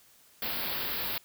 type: band-stop noise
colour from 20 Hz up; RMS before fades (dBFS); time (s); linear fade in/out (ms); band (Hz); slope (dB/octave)
white; -33; 0.42-1.18; 2; 5000 to 12000; 96
effects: white hiss -60 dBFS RMS until 1.24 s